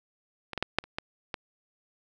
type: clicks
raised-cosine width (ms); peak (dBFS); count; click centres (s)
0.3; -20 / -16 / -10 / -6 / -30 / -15 / -16; 7; 0.533 / 0.577 / 0.626 / 0.786 / 0.84 / 0.985 / 1.342
effects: none